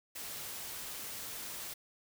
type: noise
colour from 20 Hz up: white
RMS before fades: -43 dBFS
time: 0.15-1.74 s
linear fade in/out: 10 ms
effects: none